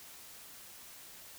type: silence
effects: white hiss -52 dBFS RMS until 1.38 s